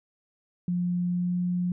sine tone with pitch glide, 177.1 to 178.23 Hz, F3 to F3, +24 to +35 cents, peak -24 dBFS, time 0.68-1.72 s, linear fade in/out 2 ms, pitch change +11 cents, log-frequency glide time 1.08-1.37 s, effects none

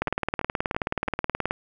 two click trains, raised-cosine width 0.5 ms, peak -9 / -16 dBFS, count 29 / 4, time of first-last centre 0.02-1.509 / 0.08-1.08 s, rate 18.8 / 3 Hz, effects none

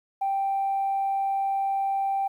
sine tone, 784 Hz, G5, in tune, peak -22 dBFS, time 0.21-2.28 s, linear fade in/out 10 ms, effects tanh soft clip ceiling -19 dBFS + 10-bit

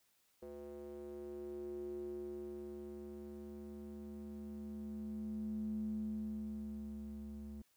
square tone with band-pass filter sweep, 72 Hz, D2, 34 cents flat, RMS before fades -45 dBFS, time 0.42-7.62 s, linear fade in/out 5 ms, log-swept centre 440 to 170 Hz, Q 6.8, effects white hiss -75 dBFS RMS until 7.76 s

